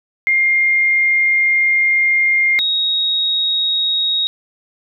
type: tone pair in turn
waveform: sine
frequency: 2117 / 3772 Hz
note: C7 / A#7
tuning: +20 / +20 cents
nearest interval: minor seventh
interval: 1000 cents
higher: second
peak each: -11 / -14 dBFS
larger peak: first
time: 0.27-2.59 / 2.59-4.27 s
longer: first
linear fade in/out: 0 ms
effects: none